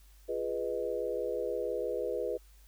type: chord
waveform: sine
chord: F half-diminished seventh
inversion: none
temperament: equal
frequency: 349.2 / 415.3 / 493.9 / 622.3 Hz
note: F4 / Ab4 / Cb5 / Eb5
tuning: 0 / 0 / 0 / 0 cents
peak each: -40 / -36 / -34 / -39 dBFS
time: 0.28-2.38 s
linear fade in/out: 20 ms
effects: added 50 Hz sine -55 dBFS peak until 2.67 s + white hiss -65 dBFS RMS until 2.67 s